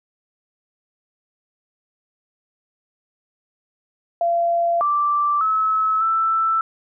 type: tone with pitch steps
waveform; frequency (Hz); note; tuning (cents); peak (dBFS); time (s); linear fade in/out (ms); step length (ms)
sine; 684 / 1172 / 1295 / 1326; F5 / D6 / E6 / E6; -36 / -4 / -31 / +10; -16; 4.21-6.61; 2; 600
effects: none